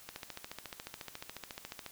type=click train; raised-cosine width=0.2 ms; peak=-24 dBFS; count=26; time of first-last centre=0.09-1.863 s; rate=14.1 Hz; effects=white hiss -55 dBFS RMS until 1.91 s